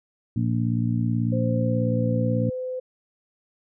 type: harmonic tone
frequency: 58.27 Hz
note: A#1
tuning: in tune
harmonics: 2 / 3 / 4 / 5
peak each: -23 / -29 / -26 / -32 dBFS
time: 0.36-2.5 s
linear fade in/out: 5 ms
type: tone with pitch glide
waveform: sine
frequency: 520 to 509.9 Hz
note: C5 to C5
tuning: -11 to -45 cents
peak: -27 dBFS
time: 1.32-2.8 s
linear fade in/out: 10 ms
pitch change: -34 cents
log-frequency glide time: 1.6-1.87 s
effects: none